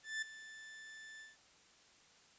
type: tone with ADSR envelope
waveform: 40% pulse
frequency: 1760 Hz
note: A6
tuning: in tune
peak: -35 dBFS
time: 0.03-1.37 s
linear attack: 190 ms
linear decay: 9 ms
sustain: -15 dB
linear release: 160 ms
effects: white hiss -65 dBFS RMS until 2.38 s + resampled to 16000 Hz